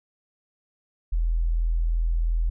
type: tone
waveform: sine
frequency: 41.45 Hz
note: E1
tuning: 10 cents sharp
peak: -20 dBFS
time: 1.12-2.5 s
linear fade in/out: 10 ms
effects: none